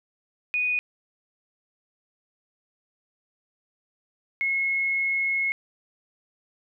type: tone pair in turn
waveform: sine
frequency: 2476 / 2173 Hz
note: D#7 / C#7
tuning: -9 / -35 cents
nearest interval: major second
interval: 226 cents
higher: first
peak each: -22 dBFS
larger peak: neither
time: 0.54-0.79 / 4.41-5.52 s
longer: second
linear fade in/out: 0 ms
effects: none